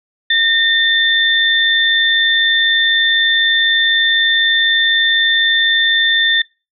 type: tone pair together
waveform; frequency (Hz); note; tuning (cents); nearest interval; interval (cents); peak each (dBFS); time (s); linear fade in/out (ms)
sine; 1828 / 3552; A#6 / A7; -34 / +16; octave; 1150; -13; 0.3-6.42; 5
effects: noise-tail reverb RT60 0.3 s tail -25 dB re dry